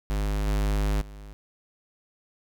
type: tone with level steps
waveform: square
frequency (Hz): 51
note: G#1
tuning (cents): -31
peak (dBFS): -25 / -23 / -41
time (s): 0.1-1.33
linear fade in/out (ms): 0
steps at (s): 0.47 / 1.01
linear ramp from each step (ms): 5
effects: none